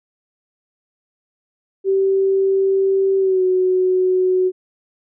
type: tone with pitch glide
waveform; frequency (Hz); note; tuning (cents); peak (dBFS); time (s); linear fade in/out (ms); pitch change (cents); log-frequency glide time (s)
sine; 387.1 to 369.8; G4 to F#4; -22 to -1; -13; 1.84-4.52; 50; -79; 3.18-3.43
effects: none